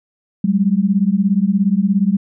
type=beating tone pair; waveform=sine; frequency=189 / 206 Hz; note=F#3 / G#3; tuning=+37 / -14 cents; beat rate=17 Hz; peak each=-15 dBFS; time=0.44-2.17 s; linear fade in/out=5 ms; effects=none